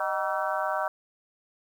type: harmonic tone with a mistuned harmonic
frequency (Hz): 191.2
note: G3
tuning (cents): -43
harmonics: 3 / 4 / 5 / 6 / 7 / 8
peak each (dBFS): -31 / -32 / -33 / -34 / -34 / -35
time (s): 0-0.88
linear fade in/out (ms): 2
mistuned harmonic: 3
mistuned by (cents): +130
effects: 9-bit